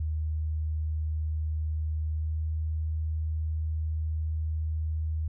sine tone with pitch glide, 77.78 to 78.59 Hz, D#2 to D#2, 0 to +18 cents, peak -27 dBFS, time 0-5.28 s, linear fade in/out 5 ms, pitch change +18 cents, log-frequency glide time 2.11-2.45 s, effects none

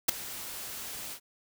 white noise with ADSR envelope, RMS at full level -19 dBFS, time 0.08-1.2 s, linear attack 13 ms, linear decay 4 ms, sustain -21 dB, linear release 75 ms, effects none

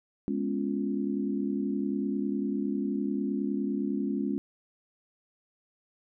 sine chord, C# dominant seventh, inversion second, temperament equal, 207.7 / 246.9 / 277.2 / 349.2 Hz, G#3 / B3 / C#4 / E#4, 0 / 0 / 0 / 0 cents, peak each -31 / -36 / -31 / -36 dBFS, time 0.28-4.38 s, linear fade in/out 0 ms, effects none

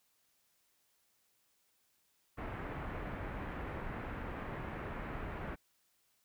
pink low-pass noise, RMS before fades -42 dBFS, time 2.37-5.56 s, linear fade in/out 20 ms, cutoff 2100 Hz, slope 24 dB/octave, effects white hiss -75 dBFS RMS until 6.24 s

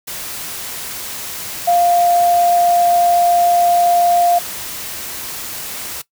sine tone in noise, 698.5 Hz, F5, in tune, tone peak -10 dBFS, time 1.67-4.39 s, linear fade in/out 10 ms, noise white, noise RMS -27 dBFS, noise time 0.07-6.02 s, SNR +14 dB, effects noise-tail reverb RT60 0.1 s tail -18 dB re dry

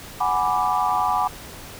sine chord, G# half-diminished seventh, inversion third, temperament equal, 740 / 830.6 / 987.8 / 1174.7 Hz, F#5 / G#5 / B5 / D6, 0 / 0 / 0 / 0 cents, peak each -24 dBFS, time 0.2-1.28 s, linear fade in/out 10 ms, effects pink hiss -39 dBFS RMS until 1.79 s

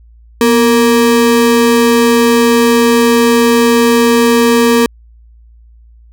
square ring-modulated tone, 351.6 Hz, F4, 12 cents sharp, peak -4 dBFS, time 0.41-4.86 s, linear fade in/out 0 ms, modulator 110 Hz, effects added 57 Hz sine -38 dBFS peak until 6.12 s

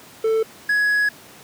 triangle tone pair in turn, 443.8 / 1675.6 Hz, A4 / G#6, +15 / +15 cents, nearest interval octave + major seventh, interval 2300 cents, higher second, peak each -14 / -14 dBFS, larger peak neither, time 0.24-0.43 / 0.69-1.09 s, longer second, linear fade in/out 5 ms, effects pink hiss -44 dBFS RMS until 1.43 s + high-pass 150 Hz 12 dB/octave

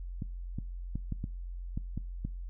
clicks, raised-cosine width 5 ms, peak -22 dBFS, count 8, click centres 0.222 / 0.586 / 0.956 / 1.123 / 1.241 / 1.775 / 1.976 / 2.25 s, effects noise-tail reverb RT60 0.4 s tail -24 dB re dry + added 44 Hz sine -37 dBFS peak until 2.49 s

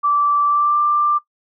sine tone with pitch glide, 1164 to 1183.7 Hz, D6 to D6, -16 to +13 cents, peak -13 dBFS, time 0.03-1.19 s, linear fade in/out 20 ms, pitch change +29 cents, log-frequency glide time 0.46-0.79 s, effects noise-tail reverb RT60 0.1 s tail -19 dB re dry

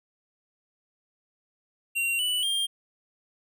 square tone with pitch steps, 2754 / 2969 / 3200 Hz, F7 / F#7 / G7, -25 / +5 / +35 cents, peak -25 dBFS, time 1.95-2.67 s, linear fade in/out 20 ms, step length 240 ms, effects none

